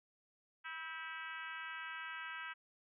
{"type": "harmonic tone with a mistuned harmonic", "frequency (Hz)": 325.2, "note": "E4", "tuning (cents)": -23, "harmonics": [3, 4, 5, 6, 7, 8, 9, 10], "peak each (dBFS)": [-53, -50, -47, -51, -54, -53, -56, -62], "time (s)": [0.64, 2.54], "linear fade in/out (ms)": 20, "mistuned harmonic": 5, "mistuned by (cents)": -49, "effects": []}